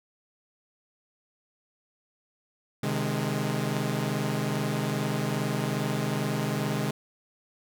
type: chord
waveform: sawtooth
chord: Ab major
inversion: first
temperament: equal with one note detuned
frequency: 130.81 / 153.24 / 207.7 Hz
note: C3 / Eb3 / Ab3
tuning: 0 / -26 / 0 cents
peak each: -27 dBFS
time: 2.83-6.91 s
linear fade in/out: 5 ms
effects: none